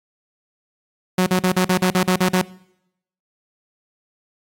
sawtooth tone bursts, 183.7 Hz, F#3, 12 cents flat, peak -10 dBFS, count 10, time 1.18-2.417 s, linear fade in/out 5 ms, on 85 ms, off 43 ms, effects noise-tail reverb RT60 0.8 s tail -21 dB re dry + AAC 48 kbps

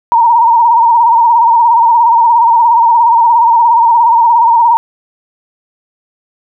sine tone with vibrato, 932.3 Hz, A#5, in tune, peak -4 dBFS, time 0.12-4.77 s, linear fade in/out 0 ms, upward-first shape sine, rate 17 Hz, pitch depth 65 cents each way, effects none

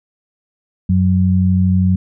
sine tone pair together, 92.44 / 185 Hz, F#2 / F#3, -1 / 0 cents, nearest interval octave, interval 1201 cents, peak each -13 dBFS, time 0.89-1.96 s, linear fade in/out 5 ms, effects none

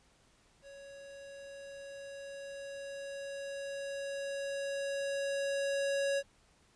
square tone with level ramp, 556 Hz, C#5, 5 cents sharp, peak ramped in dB -50 to -30 dBFS, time 0.62-6.23 s, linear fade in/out 50 ms, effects pink hiss -67 dBFS RMS until 6.75 s + resampled to 22050 Hz

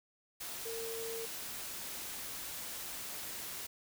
sine tone in noise, 455.4 Hz, A#4, 40 cents flat, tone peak -40 dBFS, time 0.65-1.26 s, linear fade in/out 10 ms, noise white, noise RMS -43 dBFS, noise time 0.4-3.67 s, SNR 0 dB, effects none

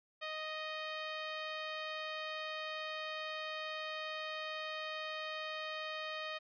10% pulse tone, 622.3 Hz, D#5, in tune, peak -31 dBFS, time 0.21-6.39 s, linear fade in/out 20 ms, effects resampled to 11025 Hz

